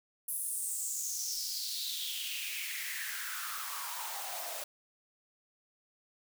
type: noise with high-pass filter sweep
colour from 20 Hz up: white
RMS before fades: -38 dBFS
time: 0.28-4.64 s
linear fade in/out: 5 ms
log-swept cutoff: 11000 to 600 Hz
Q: 5.2
effects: none